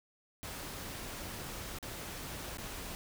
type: noise with dropouts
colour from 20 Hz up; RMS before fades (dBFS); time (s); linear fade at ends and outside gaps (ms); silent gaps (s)
pink; -43; 0.43-2.95; 0; 1.786-1.827 / 2.572-2.583
effects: none